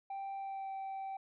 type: tone with pitch glide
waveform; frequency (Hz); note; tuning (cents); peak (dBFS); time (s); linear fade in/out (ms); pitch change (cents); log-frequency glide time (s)
sine; 784 to 775.4; G5 to G5; 0 to -19; -36; 0.1-1.17; 5; -19; 0.36-0.71
effects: tanh soft clip ceiling -38 dBFS